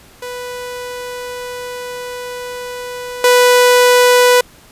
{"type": "tone with level steps", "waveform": "sawtooth", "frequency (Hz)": 493.9, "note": "B4", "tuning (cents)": 0, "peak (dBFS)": [-20, -3], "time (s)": [0.22, 4.41], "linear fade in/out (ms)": 5, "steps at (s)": 3.24, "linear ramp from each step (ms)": 2, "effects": ["pink hiss -44 dBFS RMS until 4.71 s", "resampled to 32000 Hz"]}